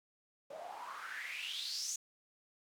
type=noise with band-pass filter sweep; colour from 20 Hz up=white; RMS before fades=-43 dBFS; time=0.5-1.96 s; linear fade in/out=5 ms; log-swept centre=550 to 6800 Hz; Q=7.3; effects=none